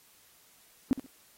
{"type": "tone with echo", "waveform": "sine", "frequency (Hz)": 263.1, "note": "C4", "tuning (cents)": 10, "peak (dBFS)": -20, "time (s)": [0.91, 0.93], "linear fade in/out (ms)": 0, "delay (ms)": 66, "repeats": 2, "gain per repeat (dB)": -13, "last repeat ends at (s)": 1.062, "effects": ["white hiss -61 dBFS RMS until 1.37 s", "AAC 48 kbps"]}